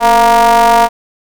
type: ring-modulated tone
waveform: square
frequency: 120 Hz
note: B2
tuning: 49 cents flat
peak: -3 dBFS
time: 0-0.89 s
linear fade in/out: 50 ms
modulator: 816 Hz
effects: none